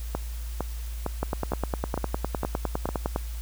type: two click trains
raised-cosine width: 1 ms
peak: -13 / -12 dBFS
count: 7 / 20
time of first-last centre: 0.15-2.89 / 1.23-3.161 s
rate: 2.19 / 9.84 Hz
effects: added 57 Hz sine -31 dBFS peak until 3.41 s + white hiss -47 dBFS RMS until 3.41 s